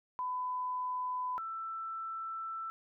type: tone pair in turn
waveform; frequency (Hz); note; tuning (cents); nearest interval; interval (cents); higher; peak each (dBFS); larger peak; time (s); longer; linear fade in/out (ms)
sine; 1003 / 1329.3; B5 / E6; +26 / +14; perfect fourth; 488; second; -33 / -37; first; 0.19-1.38 / 1.38-2.7; second; 0
effects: none